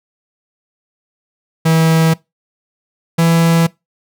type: tone pair in turn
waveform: 45% pulse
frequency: 161.9 / 166.16 Hz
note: E3 / E3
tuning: -31 / +14 cents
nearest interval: unison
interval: 45 cents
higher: second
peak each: -9 / -9 dBFS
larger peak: neither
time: 1.65-2.14 / 3.18-3.67 s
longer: neither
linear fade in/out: 10 ms
effects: noise-tail reverb RT60 0.2 s tail -22 dB re dry